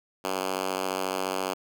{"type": "tone with high-pass filter", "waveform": "5% pulse", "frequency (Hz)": 94.4, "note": "F#2", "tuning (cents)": 35, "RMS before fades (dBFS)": -30, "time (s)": [0.24, 1.54], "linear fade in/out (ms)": 10, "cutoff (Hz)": 300, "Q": 0.8, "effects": []}